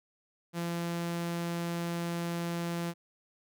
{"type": "tone", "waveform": "sawtooth", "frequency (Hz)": 170.7, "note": "F3", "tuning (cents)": -39, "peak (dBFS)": -28, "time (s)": [0.53, 2.94], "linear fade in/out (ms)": 50, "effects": []}